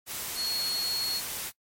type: tone in noise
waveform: sine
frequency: 4324 Hz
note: C#8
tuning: 44 cents flat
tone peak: -28 dBFS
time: 0.35-1.22 s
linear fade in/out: 50 ms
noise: white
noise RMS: -35 dBFS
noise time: 0.06-1.52 s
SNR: +4 dB
effects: noise-tail reverb RT60 0.1 s tail -21 dB re dry + MP3 64 kbps

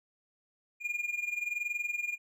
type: tone with amplitude modulation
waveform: triangle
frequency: 2422 Hz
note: D#7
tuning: 47 cents flat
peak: -27 dBFS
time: 0.8-2.18 s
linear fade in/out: 50 ms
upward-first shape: sine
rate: 21.1 Hz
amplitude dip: 80%
effects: none

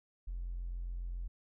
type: tone with tanh clipping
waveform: triangle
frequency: 43.65 Hz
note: F1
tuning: in tune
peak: -36 dBFS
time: 0.27-1.28 s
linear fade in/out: 10 ms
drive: 1 dB
effects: none

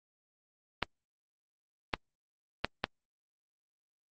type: clicks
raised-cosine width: 0.3 ms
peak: -11 dBFS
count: 4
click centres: 0.827 / 1.938 / 2.646 / 2.841 s
effects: Opus 24 kbps

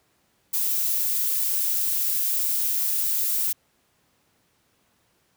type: noise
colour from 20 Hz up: violet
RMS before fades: -24 dBFS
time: 0.53-3.53 s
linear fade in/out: 10 ms
effects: pink hiss -66 dBFS RMS until 5.36 s + high-pass 80 Hz 12 dB/octave

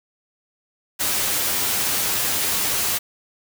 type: noise with comb filter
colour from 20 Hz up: white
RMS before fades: -22 dBFS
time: 0.99-2.99 s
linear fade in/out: 20 ms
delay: 9.9 ms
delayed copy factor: +0.5
effects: none

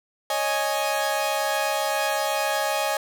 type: chord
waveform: sawtooth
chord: C# suspended second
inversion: none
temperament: equal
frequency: 554.4 / 622.3 / 830.6 Hz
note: C#5 / D#5 / G#5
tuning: 0 / 0 / 0 cents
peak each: -25 / -23 / -22 dBFS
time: 0.3-2.97 s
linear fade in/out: 2 ms
effects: none

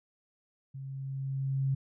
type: tone with level ramp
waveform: sine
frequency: 135.3 Hz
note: C#3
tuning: 42 cents flat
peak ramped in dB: -39 to -25 dBFS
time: 0.74-1.75 s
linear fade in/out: 10 ms
effects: none

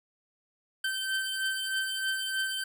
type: beating tone pair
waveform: 25% pulse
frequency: 1548 / 1551.2 Hz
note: G6 / G6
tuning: -22 / -19 cents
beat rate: 3.2 Hz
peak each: -27 / -31 dBFS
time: 0.84-2.64 s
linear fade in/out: 5 ms
effects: none

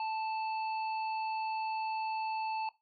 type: harmonic tone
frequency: 880 Hz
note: A5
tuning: in tune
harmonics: 1 / 3 / 5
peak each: -33 / -44 / -50 dBFS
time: 0-2.69 s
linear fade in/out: 2 ms
effects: noise-tail reverb RT60 0.2 s tail -18 dB re dry

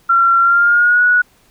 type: tone with pitch glide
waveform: sine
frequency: 1367 to 1465.1 Hz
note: F6 to F#6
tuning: -37 to -17 cents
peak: -8 dBFS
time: 0.09-1.22 s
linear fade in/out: 10 ms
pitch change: +120 cents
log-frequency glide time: 0.4-1.03 s
effects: pink hiss -53 dBFS RMS until 1.5 s

